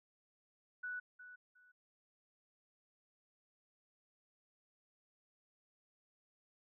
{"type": "tone with echo", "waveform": "sine", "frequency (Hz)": 1480, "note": "F#6", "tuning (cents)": 0, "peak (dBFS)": -40, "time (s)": [0.83, 1], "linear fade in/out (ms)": 10, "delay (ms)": 360, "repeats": 2, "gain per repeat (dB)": -12, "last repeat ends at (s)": 1.72, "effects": []}